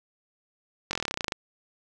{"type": "slowing click train", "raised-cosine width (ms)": 0.2, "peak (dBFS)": -11, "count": 15, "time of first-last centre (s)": [0.91, 1.322], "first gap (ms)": 21, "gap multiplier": 1.05, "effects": []}